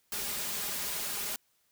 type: noise with comb filter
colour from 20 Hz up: white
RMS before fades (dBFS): -35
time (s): 0.12-1.36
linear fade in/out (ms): 2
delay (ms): 4.9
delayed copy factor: +0.55
effects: white hiss -72 dBFS RMS until 1.71 s